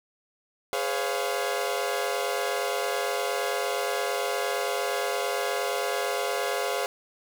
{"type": "chord", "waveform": "sawtooth", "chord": "C# dominant seventh", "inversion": "second", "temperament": "equal with one note detuned", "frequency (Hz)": [415.3, 505.7, 554.4, 698.5], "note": ["G#4", "B4", "C#5", "E#5"], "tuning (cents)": [0, 41, 0, 0], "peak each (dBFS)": -28, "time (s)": [0.73, 6.86], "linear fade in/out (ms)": 0, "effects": []}